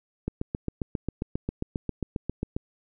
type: click train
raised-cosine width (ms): 3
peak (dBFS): -15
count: 18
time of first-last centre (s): 0.28-2.565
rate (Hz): 7.44
effects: none